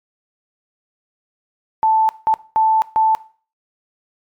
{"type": "tone bursts at uneven times", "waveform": "sine", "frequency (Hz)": 880, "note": "A5", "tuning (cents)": 0, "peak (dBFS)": -11, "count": 4, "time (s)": [[1.83, 2.09], [2.27, 2.34], [2.56, 2.82], [2.96, 3.15]], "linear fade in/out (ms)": 0, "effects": ["noise-tail reverb RT60 0.4 s tail -19 dB re dry", "MP3 96 kbps"]}